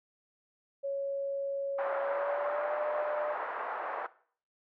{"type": "tone with pitch glide", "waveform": "sine", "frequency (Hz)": [554.4, 597.6], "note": ["C#5", "D5"], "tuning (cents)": [0, 30], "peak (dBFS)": -31, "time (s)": [0.83, 3.35], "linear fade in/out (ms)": 20, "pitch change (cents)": 130, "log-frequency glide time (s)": [1.97, 2.75]}
{"type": "band-pass noise", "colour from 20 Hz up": "pink", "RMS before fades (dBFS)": -37, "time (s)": [1.78, 4.07], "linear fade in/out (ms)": 10, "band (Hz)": [590, 1500], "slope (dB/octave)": 24}
{"effects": ["noise-tail reverb RT60 0.5 s tail -18 dB re dry"]}